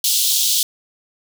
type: high-pass noise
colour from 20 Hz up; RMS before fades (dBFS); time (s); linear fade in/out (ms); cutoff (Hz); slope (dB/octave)
pink; -17; 0.04-0.63; 2; 3200; 48
effects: none